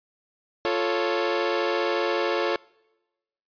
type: chord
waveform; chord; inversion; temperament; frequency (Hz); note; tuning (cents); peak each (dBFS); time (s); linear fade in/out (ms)
sawtooth; F augmented; none; equal; 349.2 / 440 / 554.4; F4 / A4 / C#5; 0 / 0 / 0; -23; 0.65-2.56; 0
effects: noise-tail reverb RT60 1.0 s tail -25 dB re dry + resampled to 11025 Hz